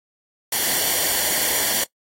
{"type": "noise with comb filter", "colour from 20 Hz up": "white", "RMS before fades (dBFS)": -21, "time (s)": [0.52, 1.84], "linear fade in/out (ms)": 5, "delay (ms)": 0.78, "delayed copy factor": -0.6, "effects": ["noise-tail reverb RT60 0.1 s tail -22 dB re dry", "AAC 48 kbps"]}